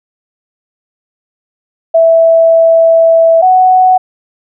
sine tone pair in turn, 658 / 742.4 Hz, E5 / F#5, -3 / +6 cents, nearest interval major second, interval 209 cents, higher second, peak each -3 dBFS, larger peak neither, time 1.94-3.42 / 3.42-3.98 s, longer first, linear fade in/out 10 ms, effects none

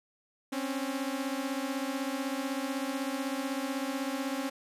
sawtooth beating tone pair, 263.8 / 279.8 Hz, C4 / C#4, +14 / +16 cents, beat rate 16 Hz, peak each -30 / -31 dBFS, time 0.52-4.5 s, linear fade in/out 10 ms, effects resampled to 32000 Hz + 11-bit

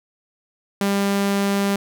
sawtooth tone, 199.2 Hz, G3, 28 cents sharp, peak -14 dBFS, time 0.81-1.76 s, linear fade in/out 2 ms, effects none

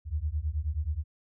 sine beating tone pair, 71.6 / 81 Hz, D2 / E2, -43 / -30 cents, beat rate 9.4 Hz, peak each -31 dBFS, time 0.05-1.04 s, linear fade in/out 50 ms, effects none

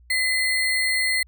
sine tone with sample-and-hold, 2029 Hz, B6, 46 cents sharp, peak -19 dBFS, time 0.1-1.23 s, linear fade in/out 5 ms, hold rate 6300 Hz, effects added 60 Hz sine -49 dBFS peak until 1.27 s

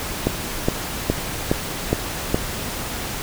click train, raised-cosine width 2 ms, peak -3 dBFS, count 6, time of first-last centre 0.27-2.345 s, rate 2.41 Hz, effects pink hiss -28 dBFS RMS until 3.22 s

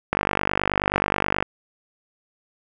click train, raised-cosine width 0.5 ms, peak -4 dBFS, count 65, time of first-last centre 0.13-1.426 s, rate 49.4 Hz, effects none

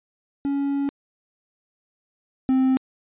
triangle tone pair in turn, 280 / 261.6 Hz, C#4 / C4, +18 / 0 cents, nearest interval minor second, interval 118 cents, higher first, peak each -19 / -14 dBFS, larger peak second, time 0.45-0.89 / 2.49-2.77 s, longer first, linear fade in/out 0 ms, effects resampled to 8000 Hz

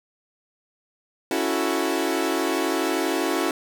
sawtooth chord, F# minor seventh, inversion second, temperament equal, 277.2 / 329.6 / 370 / 440 Hz, C#4 / E4 / F#4 / A4, 0 / 0 / 0 / 0 cents, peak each -24 / -22 / -23 / -26 dBFS, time 1.31-3.51 s, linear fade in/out 2 ms, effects none

